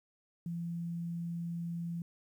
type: tone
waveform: sine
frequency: 169.9 Hz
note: F3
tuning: 47 cents flat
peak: -35 dBFS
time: 0.46-2.02 s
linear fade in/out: 2 ms
effects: 11-bit